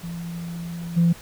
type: tone with level steps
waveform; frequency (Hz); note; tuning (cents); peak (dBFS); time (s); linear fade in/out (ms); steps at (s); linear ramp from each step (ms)
sine; 170.1; F3; -45; -29 / -13; 0.03-1.13; 10; 0.96; 20
effects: tanh soft clip ceiling -11 dBFS + pink hiss -44 dBFS RMS until 1.21 s